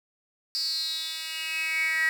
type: tone with high-pass filter sweep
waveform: 10% pulse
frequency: 320 Hz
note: D#4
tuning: 49 cents sharp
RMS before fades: -29 dBFS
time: 0.55-2.09 s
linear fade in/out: 0 ms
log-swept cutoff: 4800 to 1900 Hz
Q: 10
effects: none